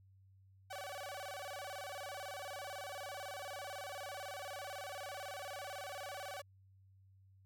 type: tone with vibrato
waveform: sawtooth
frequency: 659.3 Hz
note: E5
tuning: in tune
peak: -40 dBFS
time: 0.7-6.42 s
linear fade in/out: 10 ms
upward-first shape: square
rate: 18 Hz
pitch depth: 250 cents each way
effects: added 96 Hz sine -62 dBFS peak until 7.45 s